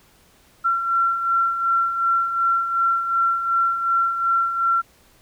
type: beating tone pair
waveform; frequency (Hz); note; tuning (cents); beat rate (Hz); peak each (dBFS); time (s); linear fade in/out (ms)
sine; 1359 / 1361.7; F6 / F6; -48 / -44; 2.7; -26 / -18; 0.64-4.82; 20
effects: pink hiss -55 dBFS RMS until 5.21 s